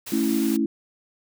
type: noise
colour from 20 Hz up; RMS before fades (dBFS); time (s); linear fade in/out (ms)
white; -35; 0.06-0.57; 10
type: chord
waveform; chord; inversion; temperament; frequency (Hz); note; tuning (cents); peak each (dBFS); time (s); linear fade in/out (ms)
sine; A major; none; equal; 220 / 277.2 / 329.6; A3 / C#4 / E4; 0 / 0 / 0; -24; 0.12-0.66; 5
effects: none